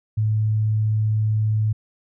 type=tone; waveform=sine; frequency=108.1 Hz; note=A2; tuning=30 cents flat; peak=-17 dBFS; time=0.17-1.73 s; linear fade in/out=10 ms; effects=none